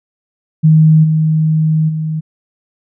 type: tone with level steps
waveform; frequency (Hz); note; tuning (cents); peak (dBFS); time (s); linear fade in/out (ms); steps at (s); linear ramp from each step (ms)
sine; 157.1; D#3; +17; -4 / -9 / -15; 0.63-2.21; 20; 1.03 / 1.88; 20
effects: none